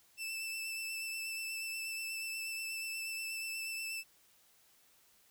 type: tone with vibrato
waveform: sawtooth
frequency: 2651 Hz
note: E7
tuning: 9 cents sharp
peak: -35 dBFS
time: 0.17-4.04 s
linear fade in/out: 50 ms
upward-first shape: sine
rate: 8.3 Hz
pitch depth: 17 cents each way
effects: white hiss -67 dBFS RMS until 5.3 s